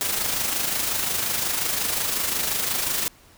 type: noise with amplitude modulation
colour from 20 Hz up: white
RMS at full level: -23 dBFS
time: 0.01-3.08 s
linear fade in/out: 0 ms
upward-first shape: sine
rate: 25.6 Hz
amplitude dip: 45%
effects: pink hiss -53 dBFS RMS until 3.37 s